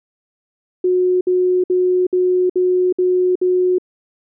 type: tone bursts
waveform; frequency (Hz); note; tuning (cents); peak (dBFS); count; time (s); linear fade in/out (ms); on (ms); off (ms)
sine; 364.5; F#4; -26; -12; 7; 0.84-3.784; 5; 370; 59
effects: none